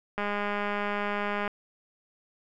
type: click train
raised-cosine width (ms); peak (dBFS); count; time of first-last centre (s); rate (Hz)
0.5; -16; 267; 0.18-1.478; 205
effects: none